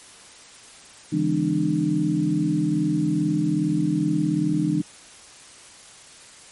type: tone cluster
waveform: sine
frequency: 142.6 / 165 / 203.8 / 261.9 / 301 Hz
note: C#3 / E3 / G#3 / C4 / D4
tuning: +49 / +2 / -32 / +2 / +43 cents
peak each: -30 / -24 / -28 / -31 / -22 dBFS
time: 1.12-4.82 s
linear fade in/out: 10 ms
effects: white hiss -46 dBFS RMS until 6.51 s + MP3 48 kbps